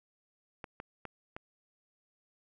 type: clicks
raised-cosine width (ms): 0.5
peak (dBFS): -26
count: 4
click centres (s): 0.642 / 0.801 / 1.053 / 1.365
effects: none